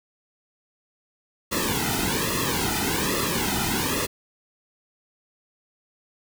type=noise with flanger; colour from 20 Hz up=pink; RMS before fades=-25 dBFS; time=1.51-4.07 s; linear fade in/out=20 ms; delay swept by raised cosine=1.3 to 1.82 ms; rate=1.2 Hz; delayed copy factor=-0.95; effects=none